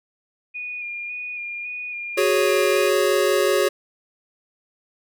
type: tone with vibrato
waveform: sine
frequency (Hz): 2439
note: D#7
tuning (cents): -35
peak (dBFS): -28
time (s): 0.54-2.9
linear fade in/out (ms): 20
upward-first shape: square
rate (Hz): 1.8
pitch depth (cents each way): 20
type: chord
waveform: square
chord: F# suspended second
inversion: none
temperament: equal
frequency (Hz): 370 / 415.3 / 554.4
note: F#4 / G#4 / C#5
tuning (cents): 0 / 0 / 0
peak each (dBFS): -22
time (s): 2.17-3.69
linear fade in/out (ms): 10
effects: none